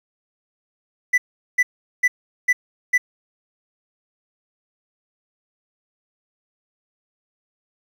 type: tone bursts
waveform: triangle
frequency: 1985 Hz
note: B6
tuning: 8 cents sharp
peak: -11 dBFS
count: 5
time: 1.13-2.98 s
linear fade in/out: 10 ms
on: 50 ms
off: 400 ms
effects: 8-bit